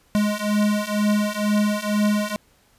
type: beating tone pair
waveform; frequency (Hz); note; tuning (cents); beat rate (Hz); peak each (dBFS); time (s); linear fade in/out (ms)
square; 207.7 / 209.8; G#3 / G#3; 0 / +18; 2.1; -23 / -22; 0.15-2.36; 0
effects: pink hiss -59 dBFS RMS until 2.78 s + resampled to 32000 Hz